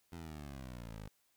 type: exponential sweep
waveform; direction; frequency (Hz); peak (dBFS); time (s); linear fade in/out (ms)
15% pulse; down; 86.5 to 50.6; -39; 0.12-1.08; 5
effects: white hiss -75 dBFS RMS until 1.36 s